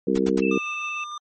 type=harmonic tone; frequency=65.41 Hz; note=C2; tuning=in tune; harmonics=3 / 4 / 5 / 6 / 7; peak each=-25 / -25 / -25 / -25 / -25 dBFS; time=0.07-0.58 s; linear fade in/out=5 ms
type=noise bursts; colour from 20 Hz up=pink; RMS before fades=-33 dBFS; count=3; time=0.15-0.404 s; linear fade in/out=5 ms; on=34 ms; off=76 ms
type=tone with vibrato; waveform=sine; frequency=2637 Hz; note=E7; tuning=in tune; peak=-28 dBFS; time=0.42-1.04 s; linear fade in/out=5 ms; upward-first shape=sine; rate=19 Hz; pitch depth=17 cents each way
type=tone with tremolo; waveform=square; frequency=1200 Hz; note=D6; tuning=37 cents sharp; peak=-31 dBFS; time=0.51-1.18 s; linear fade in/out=5 ms; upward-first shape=square; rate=6.6 Hz; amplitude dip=25%
effects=MP3 32 kbps